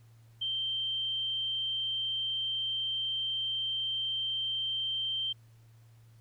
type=tone; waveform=sine; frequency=3136 Hz; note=G7; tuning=in tune; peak=-30 dBFS; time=0.41-5.33 s; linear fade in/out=10 ms; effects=added 114 Hz sine -55 dBFS peak until 6.2 s + pink hiss -69 dBFS RMS until 6.2 s